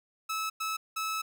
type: tone bursts at uneven times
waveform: sawtooth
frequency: 1300 Hz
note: E6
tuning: 24 cents flat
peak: -27 dBFS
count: 3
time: 0.29-0.5 / 0.6-0.77 / 0.96-1.22 s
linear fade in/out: 10 ms
effects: none